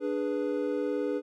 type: chord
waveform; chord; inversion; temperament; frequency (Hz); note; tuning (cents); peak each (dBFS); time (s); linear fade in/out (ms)
triangle; G# diminished; second; equal; 293.7 / 415.3 / 493.9; D4 / G#4 / B4; 0 / 0 / 0; -30; 0-1.22; 50
effects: none